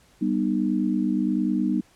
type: chord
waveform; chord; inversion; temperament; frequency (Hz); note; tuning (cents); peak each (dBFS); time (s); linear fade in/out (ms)
sine; G augmented; none; just; 196 / 245 / 306.2; G3 / B3 / D#4; 0 / -14 / -28; -25; 0.21-1.81; 10
effects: pink hiss -58 dBFS RMS until 1.95 s + low-pass 11000 Hz 12 dB/octave